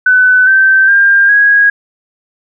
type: tone with pitch steps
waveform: sine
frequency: 1505 / 1551.8 / 1600 / 1649.8 Hz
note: F#6 / G6 / G6 / G#6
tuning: +29 / -18 / +35 / -12 cents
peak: -4 dBFS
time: 0.06-1.7 s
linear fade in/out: 5 ms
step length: 410 ms
effects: none